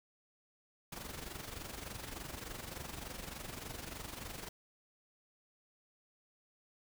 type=noise with amplitude modulation; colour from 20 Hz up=pink; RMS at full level=-43 dBFS; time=0.92-4.49 s; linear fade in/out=5 ms; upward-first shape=sine; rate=23.4 Hz; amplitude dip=65%; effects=none